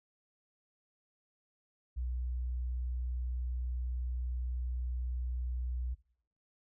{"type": "tone", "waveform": "sine", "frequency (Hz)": 61.74, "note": "B1", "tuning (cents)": 0, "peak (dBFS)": -32, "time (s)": [1.96, 5.95], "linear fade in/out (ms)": 20, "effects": ["noise-tail reverb RT60 0.6 s tail -21 dB re dry", "tanh soft clip ceiling -29 dBFS"]}